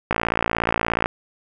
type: click train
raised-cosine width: 0.5 ms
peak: -4 dBFS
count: 55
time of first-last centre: 0.11-1.059 s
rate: 56.9 Hz
effects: none